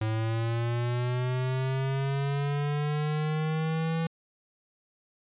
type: linear sweep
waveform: square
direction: up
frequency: 108.8 to 164.81 Hz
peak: -27 dBFS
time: 0.01-4.07 s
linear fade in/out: 5 ms
effects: resampled to 8000 Hz